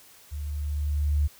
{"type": "tone with level ramp", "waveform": "sine", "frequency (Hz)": 73.42, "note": "D2", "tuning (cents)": 0, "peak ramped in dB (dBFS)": [-31, -19], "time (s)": [0.31, 1.28], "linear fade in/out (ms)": 20, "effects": ["white hiss -53 dBFS RMS until 1.39 s"]}